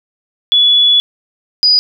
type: tone pair in turn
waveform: sine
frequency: 3415 / 4931 Hz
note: G#7 / D#8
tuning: +48 / -16 cents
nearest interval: tritone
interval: 636 cents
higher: second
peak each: -6 dBFS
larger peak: neither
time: 0.52-1 / 1.63-1.79 s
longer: first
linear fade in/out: 0 ms
effects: none